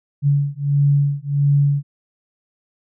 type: beating tone pair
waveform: sine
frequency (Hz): 141.7 / 143.2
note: C#3 / D3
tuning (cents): +38 / -43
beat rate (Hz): 1.5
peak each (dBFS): -17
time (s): 0.22-1.83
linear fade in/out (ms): 50
effects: none